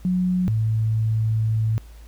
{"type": "tone pair in turn", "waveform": "sine", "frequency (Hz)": [182.3, 110.5], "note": ["F#3", "A2"], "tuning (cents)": [-25, 8], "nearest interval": "major sixth", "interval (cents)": 867, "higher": "first", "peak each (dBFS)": -18, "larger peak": "neither", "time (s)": [[0.05, 0.48], [0.48, 1.78]], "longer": "second", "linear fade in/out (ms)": 0, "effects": ["added 55 Hz sine -40 dBFS peak until 2.07 s", "pink hiss -54 dBFS RMS until 2.07 s"]}